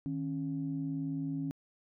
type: tone pair together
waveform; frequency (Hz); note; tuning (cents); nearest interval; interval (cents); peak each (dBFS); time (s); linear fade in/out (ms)
sine; 155.56 / 274.3; D#3 / C#4; 0 / -18; minor seventh; 982; -36 / -34; 0.06-1.51; 0
effects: tanh soft clip ceiling -25 dBFS